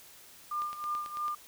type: tone with tremolo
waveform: sine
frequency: 1200 Hz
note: D6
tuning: 37 cents sharp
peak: -29 dBFS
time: 0.51-1.35 s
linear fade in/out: 5 ms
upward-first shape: triangle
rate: 3 Hz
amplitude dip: 80%
type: click train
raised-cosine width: 0.2 ms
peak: -28 dBFS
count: 7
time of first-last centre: 0.62-1.282 s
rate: 9.07 Hz
effects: white hiss -54 dBFS RMS until 1.47 s